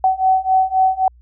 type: beating tone pair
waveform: sine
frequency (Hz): 754 / 757.8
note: F#5 / F#5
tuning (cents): +32 / +41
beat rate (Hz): 3.8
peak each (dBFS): -16 / -15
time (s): 0.04-1.08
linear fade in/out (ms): 2
effects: added 60 Hz sine -44 dBFS peak until 1.21 s